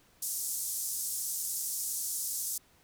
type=band-pass noise; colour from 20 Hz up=white; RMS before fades=-35 dBFS; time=0.22-2.58 s; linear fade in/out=5 ms; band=6000 to 13000 Hz; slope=24 dB/octave; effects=pink hiss -64 dBFS RMS until 2.83 s